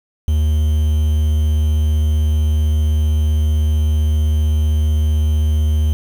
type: tone with quantisation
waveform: triangle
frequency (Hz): 76.3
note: D#2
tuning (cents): -33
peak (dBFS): -10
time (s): 0.28-5.93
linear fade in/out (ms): 0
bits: 6
effects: none